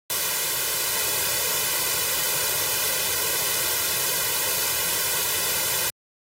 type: noise with comb filter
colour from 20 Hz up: white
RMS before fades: -24 dBFS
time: 0.1-5.9 s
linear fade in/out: 0 ms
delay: 2 ms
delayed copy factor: +0.75
effects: high-pass 100 Hz 12 dB/octave + AAC 48 kbps